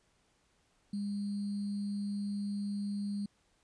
sine tone with sample-and-hold, 202.7 Hz, G#3, 42 cents flat, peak -33 dBFS, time 0.93-3.26 s, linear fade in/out 5 ms, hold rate 4410 Hz, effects pink hiss -72 dBFS RMS until 3.63 s + resampled to 22050 Hz

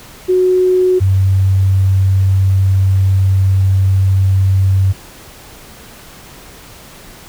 sine tone pair in turn, 367.9 / 95.8 Hz, F#4 / G2, -10 / -39 cents, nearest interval octave + major seventh, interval 2329 cents, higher first, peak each -8 dBFS, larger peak neither, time 0.28-1 / 1-4.93 s, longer second, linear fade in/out 20 ms, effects pink hiss -37 dBFS RMS until 7.28 s

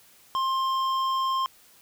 sine tone with hard clipping, 1057 Hz, C6, 17 cents sharp, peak -25 dBFS, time 0.35-1.46 s, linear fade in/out 0 ms, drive 9 dB, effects white hiss -56 dBFS RMS until 1.81 s

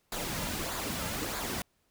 pink noise with flanger, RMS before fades -35 dBFS, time 0.12-1.62 s, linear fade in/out 2 ms, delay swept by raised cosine 0.34 to 2.74 ms, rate 1.6 Hz, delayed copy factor -0.5, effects pink hiss -73 dBFS RMS until 1.9 s

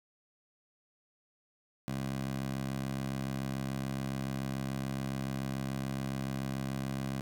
15% pulse tone with high-pass filter, 67 Hz, C2, 42 cents sharp, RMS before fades -36 dBFS, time 1.88-7.21 s, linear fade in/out 0 ms, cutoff 140 Hz, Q 1.4, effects none

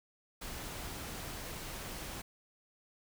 pink noise, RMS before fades -43 dBFS, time 0.41-2.22 s, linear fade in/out 10 ms, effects none

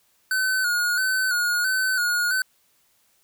square tone with vibrato, 1480 Hz, F#6, in tune, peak -21 dBFS, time 0.31-2.42 s, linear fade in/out 2 ms, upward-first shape square, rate 1.5 Hz, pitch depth 48 cents each way, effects white hiss -64 dBFS RMS until 3.23 s

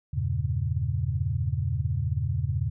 sine chord, E diminished seventh, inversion none, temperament equal, 82.41 / 98 / 116.54 / 138.59 Hz, E2 / G2 / Bb2 / Db3, 0 / 0 / 0 / 0 cents, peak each -30 dBFS, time 0.13-2.7 s, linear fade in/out 10 ms, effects none

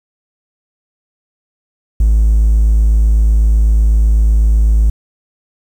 triangle tone, 54 Hz, A1, 32 cents flat, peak -4 dBFS, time 2-4.9 s, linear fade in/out 5 ms, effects tanh soft clip ceiling -1 dBFS + 7-bit

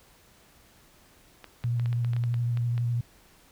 clicks, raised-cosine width 0.3 ms, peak -26 dBFS, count 12, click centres 1.443 / 1.639 / 1.797 / 1.859 / 1.929 / 2.047 / 2.134 / 2.165 / 2.238 / 2.342 / 2.573 / 2.779 s
sine tone with vibrato, 119.3 Hz, A#2, 41 cents sharp, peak -24 dBFS, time 1.64-3.01 s, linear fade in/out 5 ms, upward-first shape square, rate 12 Hz, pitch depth 16 cents each way
effects pink hiss -58 dBFS RMS until 3.51 s

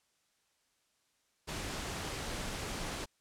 pink noise, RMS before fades -39 dBFS, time 1.47-3.06 s, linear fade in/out 20 ms, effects white hiss -75 dBFS RMS until 3.2 s + low-pass 9000 Hz 12 dB/octave

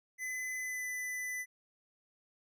square tone with pitch glide, 2019 to 1999.3 Hz, B6 to B6, +38 to +21 cents, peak -37 dBFS, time 0.18-1.46 s, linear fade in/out 50 ms, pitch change -17 cents, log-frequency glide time 0.59-0.88 s, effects none

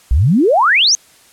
sine exponential sweep, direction up, 55 to 6500 Hz, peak -8 dBFS, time 0.11-0.95 s, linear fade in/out 0 ms, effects white hiss -47 dBFS RMS until 1.32 s + low-pass 11000 Hz 12 dB/octave

